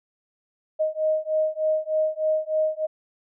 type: beating tone pair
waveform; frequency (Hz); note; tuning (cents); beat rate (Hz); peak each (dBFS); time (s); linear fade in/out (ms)
sine; 622.3 / 625.6; D#5 / D#5; 0 / +9; 3.3; -24; 0.79-2.87; 20
effects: none